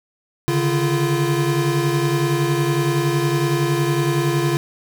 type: tone cluster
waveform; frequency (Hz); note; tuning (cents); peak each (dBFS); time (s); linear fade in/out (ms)
square; 139.4 / 150.2 / 343.9; C#3 / D3 / F4; +10 / +39 / -27; -21 / -25 / -21; 0.48-4.57; 0
effects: 8-bit